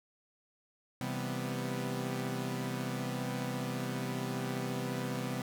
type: chord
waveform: sawtooth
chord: C major seventh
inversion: none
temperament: equal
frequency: 130.81 / 164.81 / 196 / 246.9 Hz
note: C3 / E3 / G3 / B3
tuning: 0 / 0 / 0 / 0 cents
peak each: -34 / -39 / -37 / -35 dBFS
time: 1.01-5.42 s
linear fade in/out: 2 ms
effects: none